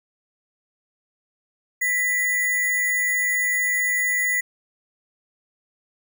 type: tone with sample-and-hold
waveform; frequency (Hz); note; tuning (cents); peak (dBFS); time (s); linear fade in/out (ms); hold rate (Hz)
sine; 1975.5; B6; 0; -19; 1.81-4.41; 10; 8820
effects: none